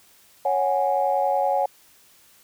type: chord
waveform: sine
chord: C# suspended fourth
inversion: none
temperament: equal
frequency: 554.4 / 740 / 830.6 Hz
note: C#5 / F#5 / G#5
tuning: 0 / 0 / 0 cents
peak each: -23 dBFS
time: 0.45-1.66 s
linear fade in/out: 5 ms
effects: tanh soft clip ceiling -9 dBFS + white hiss -55 dBFS RMS until 2.43 s